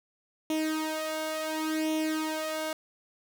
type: tone with flanger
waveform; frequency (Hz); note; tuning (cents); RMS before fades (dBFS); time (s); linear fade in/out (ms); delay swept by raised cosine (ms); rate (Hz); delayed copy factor
sawtooth; 313.4; D#4; +13; -31; 0.5-2.73; 2; 0.32 to 1.82; 0.7; +0.75
effects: none